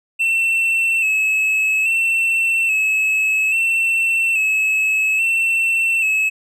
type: tone with vibrato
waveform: triangle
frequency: 2637 Hz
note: E7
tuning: in tune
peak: -13 dBFS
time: 0.19-6.3 s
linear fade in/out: 20 ms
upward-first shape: square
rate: 0.6 Hz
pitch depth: 36 cents each way
effects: none